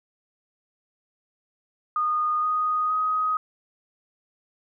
sine tone with pitch steps, 1228 / 1242.3 / 1256.7 Hz, D#6 / D#6 / D#6, -23 / -3 / +17 cents, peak -21 dBFS, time 1.96-3.37 s, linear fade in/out 2 ms, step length 470 ms, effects none

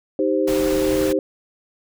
sine chord, C minor, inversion first, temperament equal, 311.1 / 392 / 523.3 Hz, Eb4 / G4 / C5, 0 / 0 / 0 cents, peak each -21 dBFS, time 0.19-1.19 s, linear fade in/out 2 ms
pink noise, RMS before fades -29 dBFS, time 0.47-1.13 s, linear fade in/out 10 ms
effects none

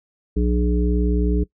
harmonic tone with a mistuned harmonic, 59.9 Hz, A#1, 48 cents sharp, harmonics 1 / 3 / 5 / 7, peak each -18 / -23 / -25 / -26 dBFS, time 0.36-1.44 s, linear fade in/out 10 ms, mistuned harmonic 1, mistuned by +37 cents, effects noise-tail reverb RT60 0.1 s tail -21 dB re dry

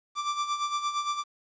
45% pulse tone with tremolo, 1174.7 Hz, D6, in tune, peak -25 dBFS, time 0.15-1.24 s, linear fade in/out 50 ms, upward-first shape sine, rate 8.7 Hz, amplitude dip 65%, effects resampled to 16000 Hz + 10-bit

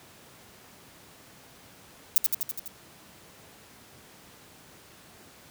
violet noise with echo, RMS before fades -19 dBFS, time 2.16-2.18 s, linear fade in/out 0 ms, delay 83 ms, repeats 6, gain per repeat -3 dB, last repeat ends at 2.678 s, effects pink hiss -52 dBFS RMS until 5.5 s + high-pass 100 Hz 12 dB/octave

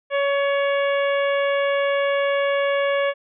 harmonic tone with a mistuned harmonic, 560 Hz, C#5, 18 cents sharp, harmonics 1 / 2 / 3 / 4 / 5 / 6, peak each -19 / -28 / -28 / -30 / -34 / -38 dBFS, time 0.1-3.14 s, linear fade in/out 50 ms, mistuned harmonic 3, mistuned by +18 cents, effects none

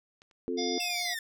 clicks, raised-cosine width 0.2 ms, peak -36 / -45 dBFS, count 2, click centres 0.219 / 0.312 s
sine chord, F major, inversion second, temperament equal with one note detuned, 261.6 / 352.9 / 440 Hz, C4 / F4 / A4, 0 / +18 / 0 cents, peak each -34 dBFS, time 0.48-0.78 s, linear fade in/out 0 ms
harmonic tone, 709 Hz, F5, 26 cents sharp, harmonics 1 / 3 / 5 / 7 / 8, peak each -38 / -42 / -37 / -36 / -40 dBFS, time 0.57-1.15 s, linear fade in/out 20 ms
sawtooth linear sweep, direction down, 2698 to 1760 Hz, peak -30 dBFS, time 0.8-1.19 s, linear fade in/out 2 ms
effects none

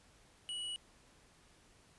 triangle tone with hard clipping, 2931 Hz, F#7, 17 cents flat, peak -40 dBFS, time 0.49-0.76 s, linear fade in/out 0 ms, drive 17 dB, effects pink hiss -65 dBFS RMS until 1.98 s + resampled to 24000 Hz

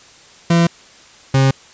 40% pulse tone pair in turn, 169.3 / 134.37 Hz, E3 / C3, +46 / +46 cents, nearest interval major third, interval 400 cents, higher first, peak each -9 dBFS, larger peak neither, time 0.5-0.67 / 1.34-1.51 s, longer neither, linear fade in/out 5 ms, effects white hiss -44 dBFS RMS until 1.73 s + resampled to 16000 Hz

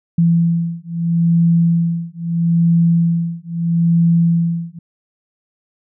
sine beating tone pair, 168 / 168.77 Hz, E3 / E3, +33 / +41 cents, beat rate 0.77 Hz, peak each -15 dBFS, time 0.18-4.79 s, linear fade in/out 5 ms, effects none

